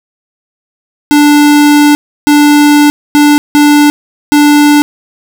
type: tone bursts at uneven times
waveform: square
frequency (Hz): 293.7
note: D4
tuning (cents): 0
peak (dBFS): -3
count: 5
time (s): 1.11-1.95 / 2.27-2.9 / 3.15-3.38 / 3.55-3.9 / 4.32-4.82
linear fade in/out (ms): 0
effects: none